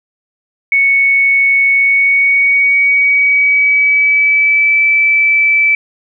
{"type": "tone with pitch glide", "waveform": "sine", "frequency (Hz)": [2217, 2314], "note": ["C#7", "D7"], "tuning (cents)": [0, -26], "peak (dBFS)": -7, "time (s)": [0.72, 5.75], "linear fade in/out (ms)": 2, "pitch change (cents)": 74, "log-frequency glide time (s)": [1.72, 4.82], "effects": []}